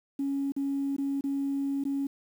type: tone with dropouts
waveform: sine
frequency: 277.2 Hz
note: C#4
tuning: in tune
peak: -26 dBFS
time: 0.19-2.07 s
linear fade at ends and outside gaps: 5 ms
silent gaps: 0.521-0.564 / 0.965-0.982 / 1.21-1.239 / 1.839-1.851 s
effects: tanh soft clip ceiling -22 dBFS + 9-bit